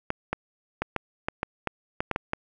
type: clicks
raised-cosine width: 0.5 ms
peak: -11 dBFS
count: 11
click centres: 0.104 / 0.33 / 0.82 / 0.963 / 1.285 / 1.431 / 1.673 / 2.005 / 2.113 / 2.161 / 2.334 s
effects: none